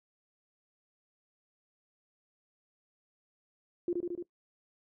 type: tone with echo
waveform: sine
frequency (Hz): 349.2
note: F4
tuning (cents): 0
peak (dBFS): -27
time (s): 3.88-3.93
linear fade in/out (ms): 2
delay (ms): 74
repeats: 4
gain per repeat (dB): -2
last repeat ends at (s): 4.226
effects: noise-tail reverb RT60 0.1 s tail -19 dB re dry